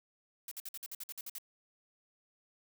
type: noise bursts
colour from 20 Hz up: blue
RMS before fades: -43 dBFS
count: 11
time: 0.48-1.384 s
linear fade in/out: 2 ms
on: 34 ms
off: 53 ms
effects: none